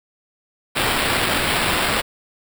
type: noise with sample-and-hold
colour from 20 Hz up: white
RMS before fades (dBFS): -20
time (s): 0.75-2.02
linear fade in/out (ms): 20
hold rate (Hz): 6300
effects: none